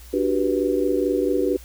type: chord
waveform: sine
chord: G major seventh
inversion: second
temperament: just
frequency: 294 / 367.5 / 392 / 490 Hz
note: D4 / F#4 / G4 / B4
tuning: +2 / -12 / 0 / -14 cents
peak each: -24 dBFS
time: 0.13-1.57 s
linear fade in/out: 10 ms
effects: added 60 Hz sine -41 dBFS peak until 1.64 s + white hiss -48 dBFS RMS until 1.64 s